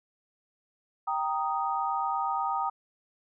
sine chord, Eb major, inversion first, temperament equal, 784 / 932.3 / 1244.5 Hz, G5 / Bb5 / Eb6, 0 / 0 / 0 cents, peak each -31 dBFS, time 1.07-2.7 s, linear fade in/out 10 ms, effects none

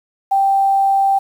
sine tone, 784 Hz, G5, in tune, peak -11 dBFS, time 0.31-1.19 s, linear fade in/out 10 ms, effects 7-bit

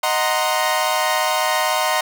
sawtooth chord, C half-diminished seventh, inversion first, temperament equal, 622.3 / 740 / 932.3 / 1046.5 Hz, Eb5 / Gb5 / Bb5 / C6, 0 / 0 / 0 / 0 cents, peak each -19 dBFS, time 0.03-2.01 s, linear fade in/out 5 ms, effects none

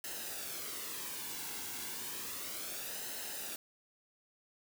white noise with flanger, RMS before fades -42 dBFS, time 0.04-3.56 s, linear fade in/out 2 ms, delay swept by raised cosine 0.86 to 1.65 ms, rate 0.32 Hz, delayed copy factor -0.55, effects none

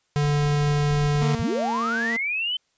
square tone, 146.2 Hz, D3, 7 cents flat, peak -20 dBFS, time 0.16-1.35 s, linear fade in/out 0 ms
brown noise, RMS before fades -35 dBFS, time 0.22-1.24 s, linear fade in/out 2 ms
sawtooth tone with vibrato, 229.9 Hz, A#3, 24 cents flat, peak -23 dBFS, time 1.21-2.17 s, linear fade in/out 10 ms, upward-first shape sine, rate 17 Hz, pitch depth 10 cents each way
sine linear sweep, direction up, 60.2 to 3093 Hz, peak -23 dBFS, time 1.39-2.57 s, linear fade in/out 5 ms
effects white hiss -69 dBFS RMS until 2.77 s + resampled to 16000 Hz

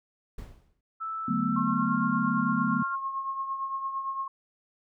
brown noise with exponential decay, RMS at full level -37 dBFS, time 0.38-0.81 s, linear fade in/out 5 ms, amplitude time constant 93 ms
sine tone with pitch glide, 1317 to 1389.7 Hz, E6 to F6, -2 to -9 cents, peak -31 dBFS, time 1-2.96 s, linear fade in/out 20 ms, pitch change +93 cents, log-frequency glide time 1.41-1.97 s
sine chord, B minor seventh, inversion first, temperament equal with one note detuned, 146.83 / 187.04 / 220 / 246.9 Hz, D3 / F#3 / A3 / B3, 0 / +19 / 0 / 0 cents, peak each -35 / -31 / -29 / -29 dBFS, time 1.28-2.83 s, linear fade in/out 5 ms
sine tone with tremolo, 1080 Hz, C#6, 45 cents flat, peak -27 dBFS, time 1.56-4.28 s, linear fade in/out 5 ms, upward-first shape triangle, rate 8.8 Hz, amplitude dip 60%
effects none

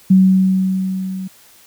sine tone with level ramp, 188.6 Hz, F#3, 33 cents sharp, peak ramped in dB -5 to -23 dBFS, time 0.1-1.28 s, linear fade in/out 10 ms, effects white hiss -47 dBFS RMS until 1.66 s

